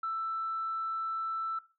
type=tone; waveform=sine; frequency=1326 Hz; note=E6; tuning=10 cents sharp; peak=-30 dBFS; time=0.03-1.59 s; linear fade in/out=5 ms; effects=noise-tail reverb RT60 0.3 s tail -17 dB re dry + tanh soft clip ceiling -26 dBFS

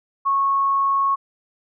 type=tone; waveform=sine; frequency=1100 Hz; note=C#6; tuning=14 cents flat; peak=-16 dBFS; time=0.25-1.16 s; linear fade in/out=20 ms; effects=none

